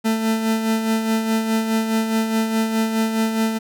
40% pulse tone with tremolo, 222.2 Hz, A3, 17 cents sharp, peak -15 dBFS, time 0.04-3.59 s, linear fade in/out 20 ms, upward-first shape sine, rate 4.8 Hz, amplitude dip 50%, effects none

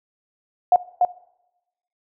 sine tone with echo, 718 Hz, F5, 48 cents sharp, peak -10 dBFS, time 0.72-0.76 s, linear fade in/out 2 ms, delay 290 ms, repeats 1, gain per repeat -3 dB, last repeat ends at 1.05 s, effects noise-tail reverb RT60 0.9 s tail -20 dB re dry

